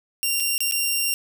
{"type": "tone with dropouts", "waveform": "10% pulse", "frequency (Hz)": 2773, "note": "F7", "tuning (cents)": -13, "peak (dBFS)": -12, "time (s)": [0.23, 1.14], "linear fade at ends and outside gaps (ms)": 0, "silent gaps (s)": [[0.4, 0.404], [0.58, 0.605], [0.712, 0.722]], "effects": ["8-bit"]}